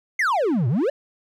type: exponential two-way sweep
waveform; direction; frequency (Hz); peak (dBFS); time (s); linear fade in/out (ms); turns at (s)
triangle; down then up; 2196 to 110.3 to 613; -16; 0.19-0.9; 5; 0.68
effects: none